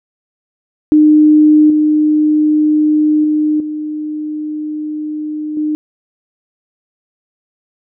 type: tone with level steps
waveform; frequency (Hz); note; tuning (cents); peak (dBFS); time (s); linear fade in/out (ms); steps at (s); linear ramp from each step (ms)
sine; 304.3; D#4; -38; -4 / -8 / -10 / -18 / -13; 0.92-5.75; 0; 1.7 / 3.24 / 3.6 / 5.57; 2
effects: none